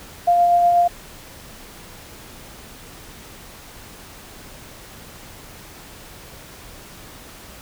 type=tone with tremolo; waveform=sine; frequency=698.5 Hz; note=F5; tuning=in tune; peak=-11 dBFS; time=0.27-0.88 s; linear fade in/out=10 ms; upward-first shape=sine; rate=8.2 Hz; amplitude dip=25%; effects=pink hiss -41 dBFS RMS until 7.61 s